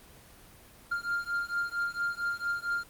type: beating tone pair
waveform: triangle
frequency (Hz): 1396.9 / 1401.3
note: F6 / F6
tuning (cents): 0 / +5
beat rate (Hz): 4.4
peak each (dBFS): -31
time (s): 0.91-2.84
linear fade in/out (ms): 10
effects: pink hiss -54 dBFS RMS until 2.89 s + Opus 24 kbps